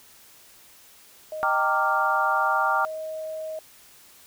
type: tone with pitch glide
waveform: sine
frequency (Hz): 622.3 to 630.3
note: D#5 to D#5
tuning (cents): 0 to +22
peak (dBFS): -30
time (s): 1.32-3.59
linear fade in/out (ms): 2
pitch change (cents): +22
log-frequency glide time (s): 2.19-2.65
type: chord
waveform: sine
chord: G minor seventh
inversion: none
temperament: equal with one note detuned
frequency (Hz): 784 / 918.4 / 1174.7 / 1396.9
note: G5 / Bb5 / D6 / F6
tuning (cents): 0 / -26 / 0 / 0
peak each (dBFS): -26 / -27 / -25 / -25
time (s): 1.43-2.85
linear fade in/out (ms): 0
effects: white hiss -52 dBFS RMS until 4.26 s